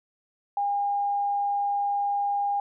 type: tone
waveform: sine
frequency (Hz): 809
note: G#5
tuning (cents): -46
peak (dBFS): -23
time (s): 0.57-2.6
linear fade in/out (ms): 2
effects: none